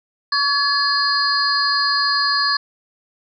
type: tone cluster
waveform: sine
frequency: 1128 / 1705 / 4255 / 4815 Hz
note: C#6 / G#6 / C8 / D8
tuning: +30 / +45 / +28 / +42 cents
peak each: -21 dBFS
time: 0.32-2.57 s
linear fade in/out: 5 ms
effects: none